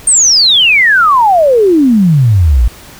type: exponential sweep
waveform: sine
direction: down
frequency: 8880 to 52.9 Hz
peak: -4 dBFS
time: 0.07-2.68 s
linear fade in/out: 5 ms
effects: pink hiss -34 dBFS RMS until 2.99 s